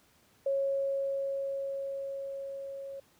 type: tone with level ramp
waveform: sine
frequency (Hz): 549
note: C#5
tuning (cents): -17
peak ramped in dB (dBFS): -26 to -39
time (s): 0.46-3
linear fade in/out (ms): 5
effects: pink hiss -65 dBFS RMS until 3.19 s + high-pass 60 Hz 12 dB/octave